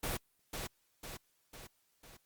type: noise with echo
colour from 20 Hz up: pink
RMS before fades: -36 dBFS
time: 0.03-0.17 s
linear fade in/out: 5 ms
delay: 500 ms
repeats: 4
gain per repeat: -5 dB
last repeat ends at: 2.17 s
effects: white hiss -75 dBFS RMS until 2.25 s + Opus 32 kbps